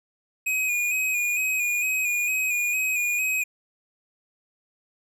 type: tone with vibrato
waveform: square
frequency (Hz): 2484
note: D#7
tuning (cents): -3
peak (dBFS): -23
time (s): 0.46-3.44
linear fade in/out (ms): 10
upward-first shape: square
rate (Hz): 2.2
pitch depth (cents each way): 32
effects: none